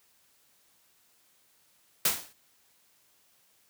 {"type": "noise with exponential decay", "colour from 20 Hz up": "white", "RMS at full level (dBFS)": -21, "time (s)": [2.05, 2.33], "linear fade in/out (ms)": 5, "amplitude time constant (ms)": 60, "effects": ["white hiss -66 dBFS RMS until 3.69 s", "high-pass 60 Hz 12 dB/octave"]}